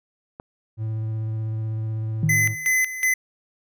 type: click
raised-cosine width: 1 ms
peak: -22 dBFS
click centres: 0.399 s
type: tone with vibrato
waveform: triangle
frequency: 110 Hz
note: A2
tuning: in tune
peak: -22 dBFS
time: 0.77-2.56 s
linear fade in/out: 50 ms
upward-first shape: square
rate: 16 Hz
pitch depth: 11 cents each way
type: tone with exponential decay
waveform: sine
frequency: 155.56 Hz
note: D#3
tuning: in tune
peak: -16 dBFS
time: 2.23-2.74 s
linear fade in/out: 2 ms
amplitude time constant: 110 ms
type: tone with tremolo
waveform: square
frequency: 2030 Hz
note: B6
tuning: 47 cents sharp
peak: -18 dBFS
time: 2.29-3.14 s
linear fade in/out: 5 ms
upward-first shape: square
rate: 2.7 Hz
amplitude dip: 75%
effects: none